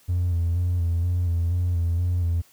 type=tone with vibrato; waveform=triangle; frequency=86.7 Hz; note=F2; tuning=12 cents flat; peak=-17 dBFS; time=0.08-2.42 s; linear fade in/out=20 ms; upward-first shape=square; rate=2.1 Hz; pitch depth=38 cents each way; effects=tanh soft clip ceiling -16 dBFS + white hiss -57 dBFS RMS until 2.52 s